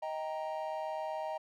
triangle chord, Eb major, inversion none, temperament equal with one note detuned, 628.4 / 784 / 932.3 Hz, Eb5 / G5 / Bb5, +17 / 0 / 0 cents, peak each -36 / -39 / -39 dBFS, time 0.02-1.38 s, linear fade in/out 10 ms, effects none

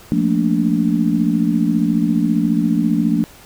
sine chord, Bb major seventh, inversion second, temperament just, 174.81 / 218.5 / 233.1 / 291.4 Hz, F3 / A3 / Bb3 / D4, +2 / -12 / 0 / -13 cents, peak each -19 dBFS, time 0.12-3.24 s, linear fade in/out 0 ms, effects pink hiss -43 dBFS RMS until 3.45 s

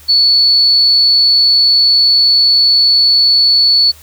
sine tone, 4435 Hz, C#8, in tune, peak -6 dBFS, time 0.08-3.92 s, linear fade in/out 20 ms, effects added 76 Hz sine -41 dBFS peak until 4.02 s + white hiss -41 dBFS RMS until 4.02 s

